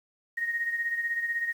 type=beating tone pair; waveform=sine; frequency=1864.7 / 1880.7 Hz; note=A#6 / A#6; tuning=0 / +15 cents; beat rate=16 Hz; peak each=-28 / -35 dBFS; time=0.37-1.53 s; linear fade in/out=10 ms; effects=9-bit